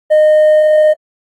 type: tone with hard clipping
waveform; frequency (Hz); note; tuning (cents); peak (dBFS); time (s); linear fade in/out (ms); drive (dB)
triangle; 614; D#5; -23; -4; 0.1-0.94; 20; 1
effects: AAC 48 kbps